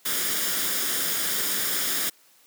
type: noise with comb filter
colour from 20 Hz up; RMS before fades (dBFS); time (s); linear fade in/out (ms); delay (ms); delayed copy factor
white; -26; 0.05-2.1; 10; 0.58; +0.55
effects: white hiss -58 dBFS RMS until 2.46 s + high-pass 200 Hz 12 dB/octave